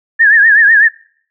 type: tone with vibrato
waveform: sine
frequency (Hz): 1732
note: A6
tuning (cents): -28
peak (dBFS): -4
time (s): 0.19-0.89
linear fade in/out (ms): 20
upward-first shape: triangle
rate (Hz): 8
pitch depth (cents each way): 140
effects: noise-tail reverb RT60 0.6 s tail -25 dB re dry